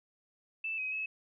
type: tone with pitch steps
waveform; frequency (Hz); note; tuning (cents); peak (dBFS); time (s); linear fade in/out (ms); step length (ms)
sine; 2642 / 2530 / 2582; E7 / D#7 / E7; +3 / +28 / -37; -33; 0.64-1.06; 5; 140
effects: none

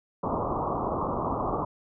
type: low-pass noise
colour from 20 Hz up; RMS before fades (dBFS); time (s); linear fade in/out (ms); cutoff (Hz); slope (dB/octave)
white; -29; 0.23-1.65; 5; 1200; 96
effects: none

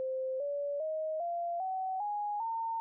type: tone with pitch steps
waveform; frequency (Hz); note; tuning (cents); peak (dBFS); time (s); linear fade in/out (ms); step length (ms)
sine; 522 / 572.5 / 628 / 688.8 / 755.5 / 828.6 / 908.9; C5 / D5 / D#5 / F5 / F#5 / G#5 / A#5; -4 / -44 / +16 / -24 / +36 / -4 / -44; -32; 0-2.8; 0; 400
effects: none

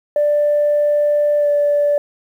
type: tone with pitch glide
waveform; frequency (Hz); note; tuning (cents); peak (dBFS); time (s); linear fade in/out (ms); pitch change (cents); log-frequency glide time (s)
sine; 589 to 582.2; D5 to D5; +5 to -15; -11; 0.16-1.98; 2; -20; 1.38-1.48
effects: tanh soft clip ceiling -8 dBFS + 8-bit

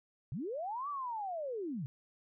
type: linear two-way sweep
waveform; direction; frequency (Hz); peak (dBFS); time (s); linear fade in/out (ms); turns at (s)
sine; up then down; 107 to 1184 to 117.4; -36; 0.32-1.86; 0; 0.89
effects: none

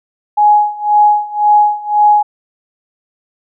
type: tone with tremolo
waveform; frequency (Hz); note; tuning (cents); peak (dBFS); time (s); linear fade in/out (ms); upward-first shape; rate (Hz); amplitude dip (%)
sine; 836; G#5; +11; -4; 0.37-2.23; 10; sine; 1.9; 90
effects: none

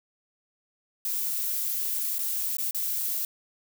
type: noise with dropouts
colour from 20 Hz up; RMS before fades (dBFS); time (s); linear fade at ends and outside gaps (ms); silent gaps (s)
violet; -29; 1.05-3.25; 2; 2.184-2.19 / 2.569-2.584 / 2.71-2.746
effects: none

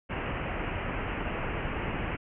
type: low-pass noise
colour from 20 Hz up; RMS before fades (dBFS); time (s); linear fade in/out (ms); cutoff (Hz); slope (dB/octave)
pink; -33; 0.09-2.17; 20; 2900; 96
effects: none

